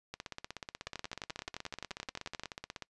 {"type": "two click trains", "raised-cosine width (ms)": 0.2, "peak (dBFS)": [-23, -21], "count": [45, 19], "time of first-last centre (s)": [[0.14, 2.823], [0.87, 2.435]], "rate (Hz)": [16.4, 11.5], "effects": ["noise-tail reverb RT60 0.1 s tail -24 dB re dry", "resampled to 24000 Hz"]}